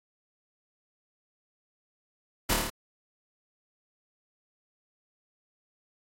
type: noise with echo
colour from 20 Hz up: pink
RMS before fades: -25 dBFS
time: 2.49-2.54 s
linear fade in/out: 10 ms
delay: 27 ms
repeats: 6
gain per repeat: -2 dB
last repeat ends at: 2.702 s
effects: AAC 48 kbps